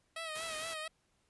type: tone with vibrato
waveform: 10% pulse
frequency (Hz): 639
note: D#5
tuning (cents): +46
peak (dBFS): -31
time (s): 0.16-0.88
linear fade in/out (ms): 5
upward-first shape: sine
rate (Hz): 4.3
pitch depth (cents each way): 60
type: noise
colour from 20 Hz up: white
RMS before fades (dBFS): -44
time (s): 0.35-0.74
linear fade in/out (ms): 5
effects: pink hiss -75 dBFS RMS until 1.29 s + resampled to 24000 Hz